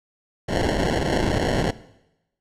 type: noise with sample-and-hold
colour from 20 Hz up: blue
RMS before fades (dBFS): -22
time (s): 0.48-1.71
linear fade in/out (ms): 10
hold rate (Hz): 1225
effects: noise-tail reverb RT60 0.9 s tail -18 dB re dry + low-pass 7000 Hz 12 dB/octave